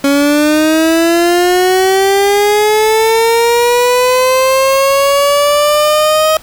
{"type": "linear sweep", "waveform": "30% pulse", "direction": "up", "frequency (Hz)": [277.2, 631], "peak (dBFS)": -5, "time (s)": [0.04, 6.37], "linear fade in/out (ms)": 2, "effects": ["pink hiss -37 dBFS RMS until 6.42 s"]}